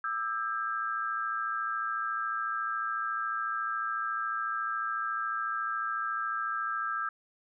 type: tone cluster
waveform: sine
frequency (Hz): 1206 / 1320 / 1606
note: D6 / E6 / G6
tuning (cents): +46 / +2 / +41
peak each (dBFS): -38 / -32 / -35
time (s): 0.04-7.09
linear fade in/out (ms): 2
effects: none